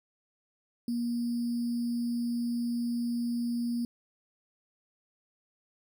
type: tone with sample-and-hold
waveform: sine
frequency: 237.6 Hz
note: A#3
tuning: 33 cents sharp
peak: -28 dBFS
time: 0.88-3.85 s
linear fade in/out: 2 ms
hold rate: 4900 Hz
effects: none